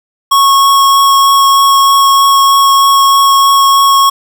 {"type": "tone with vibrato", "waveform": "square", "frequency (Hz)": 1100, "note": "C#6", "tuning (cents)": -14, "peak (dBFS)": -5, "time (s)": [0.31, 4.1], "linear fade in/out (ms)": 10, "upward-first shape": "triangle", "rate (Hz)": 3.2, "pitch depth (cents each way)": 8, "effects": ["7-bit"]}